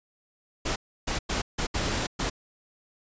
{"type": "noise bursts at uneven times", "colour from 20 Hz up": "pink", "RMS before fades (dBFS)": -28, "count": 6, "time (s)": [[0.65, 0.76], [1.07, 1.19], [1.29, 1.42], [1.58, 1.67], [1.74, 2.07], [2.19, 2.3]], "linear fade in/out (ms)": 10, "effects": ["resampled to 16000 Hz"]}